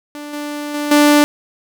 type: tone with level steps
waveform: sawtooth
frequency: 294.1 Hz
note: D4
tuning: 3 cents sharp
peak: -24 / -19 / -15 / -4 dBFS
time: 0.15-1.24 s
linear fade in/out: 0 ms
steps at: 0.33 / 0.74 / 0.91 s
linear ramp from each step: 5 ms
effects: none